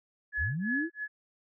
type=tone with tremolo; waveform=sine; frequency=1700 Hz; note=G#6; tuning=40 cents sharp; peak=-28 dBFS; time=0.32-1.08 s; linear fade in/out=50 ms; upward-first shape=sine; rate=2.9 Hz; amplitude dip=100%
type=linear sweep; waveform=sine; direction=up; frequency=51.7 to 349.1 Hz; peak=-30 dBFS; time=0.37-0.9 s; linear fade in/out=50 ms
effects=none